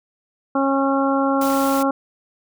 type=harmonic tone; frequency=273.1 Hz; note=C#4; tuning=26 cents flat; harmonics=1 / 2 / 3 / 4 / 5; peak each=-19 / -22 / -24 / -25 / -26 dBFS; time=0.55-1.91 s; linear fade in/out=5 ms
type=noise; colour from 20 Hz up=white; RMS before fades=-31 dBFS; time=1.41-1.83 s; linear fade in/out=5 ms
effects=none